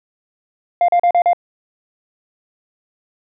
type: tone bursts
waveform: sine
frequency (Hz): 700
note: F5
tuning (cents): +4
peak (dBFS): -7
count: 5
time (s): 0.81-1.332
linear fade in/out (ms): 2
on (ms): 74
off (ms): 38
effects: tanh soft clip ceiling -9 dBFS

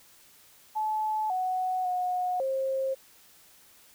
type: tone with pitch steps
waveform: sine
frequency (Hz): 863 / 741 / 727 / 533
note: A5 / F#5 / F#5 / C5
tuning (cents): -34 / +2 / -31 / +32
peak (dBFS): -26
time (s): 0.75-2.95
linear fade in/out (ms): 20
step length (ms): 550
effects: white hiss -57 dBFS RMS until 3.94 s

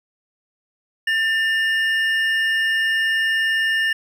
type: tone pair together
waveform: triangle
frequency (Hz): 1790.2 / 2850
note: A6 / F7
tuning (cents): +29 / +34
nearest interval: minor sixth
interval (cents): 805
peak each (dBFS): -16 / -23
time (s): 1.07-3.93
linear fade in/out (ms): 5
effects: none

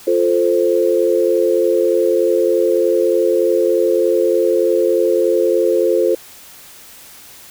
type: chord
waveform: sine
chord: F major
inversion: none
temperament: equal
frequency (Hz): 349.2 / 440 / 523.3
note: F4 / A4 / C5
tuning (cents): 0 / 0 / 0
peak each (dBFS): -16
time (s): 0.07-6.15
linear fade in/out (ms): 5
effects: white hiss -40 dBFS RMS until 7.5 s

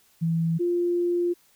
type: tone pair in turn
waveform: sine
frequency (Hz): 164.81 / 349.2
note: E3 / F4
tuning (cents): 0 / 0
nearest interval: octave + minor second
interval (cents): 1300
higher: second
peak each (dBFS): -21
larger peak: neither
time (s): 0.21-0.59 / 0.59-1.34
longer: second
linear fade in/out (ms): 20
effects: white hiss -61 dBFS RMS until 1.55 s

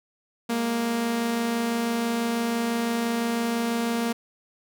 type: tone pair together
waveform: sawtooth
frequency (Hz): 207.4 / 233.4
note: G#3 / A#3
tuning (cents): -2 / +2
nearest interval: major second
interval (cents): 204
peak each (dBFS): -31 / -20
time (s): 0.49-4.13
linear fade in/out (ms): 10
effects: none

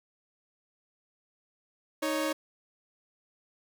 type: tone pair together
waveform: sawtooth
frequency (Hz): 311.1 / 554.3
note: D#4 / C#5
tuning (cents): 0 / 0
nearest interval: minor seventh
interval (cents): 1000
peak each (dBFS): -27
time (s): 2.02-2.33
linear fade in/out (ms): 10
effects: none

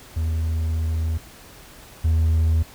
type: tone pair in turn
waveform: triangle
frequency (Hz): 80.5 / 80.5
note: E2 / E2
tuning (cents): -41 / -41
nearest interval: unison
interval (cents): 0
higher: neither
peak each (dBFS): -18 / -13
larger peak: second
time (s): 0.16-1.18 / 2.04-2.63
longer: first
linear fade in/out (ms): 10
effects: tanh soft clip ceiling -9 dBFS + pink hiss -45 dBFS RMS until 2.74 s

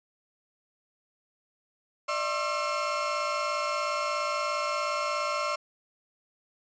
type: tone cluster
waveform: 35% pulse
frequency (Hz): 595 / 652 / 1075 / 1349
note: D5 / E5 / C6 / E6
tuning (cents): +22 / -19 / +47 / +40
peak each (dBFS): -31 / -37 / -30 / -31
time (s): 2.08-5.56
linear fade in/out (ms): 10
effects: resampled to 16000 Hz

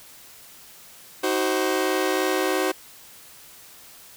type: chord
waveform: sawtooth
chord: C diminished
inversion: first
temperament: just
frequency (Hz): 314 / 376.7 / 523.3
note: Eb4 / Gb4 / C5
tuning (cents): +16 / +31 / 0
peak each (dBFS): -23 / -20 / -23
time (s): 1.23-2.72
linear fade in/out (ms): 10
effects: white hiss -47 dBFS RMS until 4.16 s

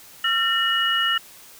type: tone cluster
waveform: sine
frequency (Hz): 1363 / 1815 / 2906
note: F6 / A#6 / F#7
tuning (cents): -43 / -47 / -32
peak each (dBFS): -24 / -24 / -21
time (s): 0.24-1.18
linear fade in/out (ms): 5
effects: white hiss -46 dBFS RMS until 1.59 s

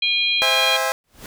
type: harmonic tone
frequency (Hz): 811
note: G#5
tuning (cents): -41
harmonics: 3 / 4 / 5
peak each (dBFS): -21 / -20 / -24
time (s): 0.02-0.77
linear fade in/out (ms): 5
type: chord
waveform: 20% pulse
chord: C augmented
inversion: none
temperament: just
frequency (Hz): 523.3 / 654.1 / 817.6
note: C5 / E5 / G#5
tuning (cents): 0 / -14 / -27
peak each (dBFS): -19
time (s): 0.42-0.92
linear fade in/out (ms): 0
type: noise with exponential growth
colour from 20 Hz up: pink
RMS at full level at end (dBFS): -33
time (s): 1.04-1.26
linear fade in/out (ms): 1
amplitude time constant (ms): 47
effects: none

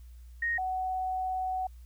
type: tone pair in turn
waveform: sine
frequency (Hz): 1864.7 / 747.1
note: A#6 / F#5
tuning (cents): 0 / +17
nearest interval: octave + major third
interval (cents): 1583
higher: first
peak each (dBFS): -27 / -29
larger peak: first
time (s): 0.42-0.58 / 0.58-1.67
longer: second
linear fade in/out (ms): 5
effects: added 60 Hz sine -46 dBFS peak until 1.85 s + white hiss -68 dBFS RMS until 1.85 s

